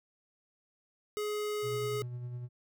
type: tone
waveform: square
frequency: 420 Hz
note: G#4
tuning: 19 cents sharp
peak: -33 dBFS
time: 1.17-2.02 s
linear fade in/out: 0 ms
type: tone with tremolo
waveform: triangle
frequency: 122.5 Hz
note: B2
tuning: 14 cents flat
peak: -34 dBFS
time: 1.62-2.49 s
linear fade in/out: 50 ms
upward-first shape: sine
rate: 9.9 Hz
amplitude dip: 35%
effects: none